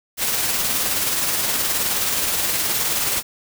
white noise with tremolo, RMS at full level -20 dBFS, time 0.17-3.23 s, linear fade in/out 50 ms, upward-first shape sine, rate 19 Hz, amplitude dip 30%, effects none

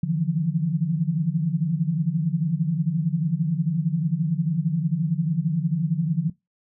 sine tone cluster, 148.5 / 163.6 / 174.8 Hz, D3 / E3 / F3, +20 / -13 / +2 cents, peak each -25 dBFS, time 0.03-6.3 s, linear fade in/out 5 ms, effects noise-tail reverb RT60 0.2 s tail -21 dB re dry

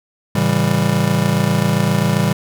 square chord, A dominant seventh, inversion none, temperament just, 110 / 137.5 / 165 / 198 Hz, A2 / C#3 / E3 / G3, 0 / -14 / +2 / +18 cents, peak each -22 / -20 / -20 / -19 dBFS, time 0.35-2.33 s, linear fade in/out 5 ms, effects none

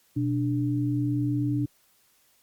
sine tone pair together, 123.49 / 293.7 Hz, B2 / D4, 0 / 0 cents, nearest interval octave + minor third, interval 1500 cents, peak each -26 dBFS, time 0.16-1.66 s, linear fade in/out 10 ms, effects white hiss -64 dBFS RMS until 2.42 s + Opus 48 kbps

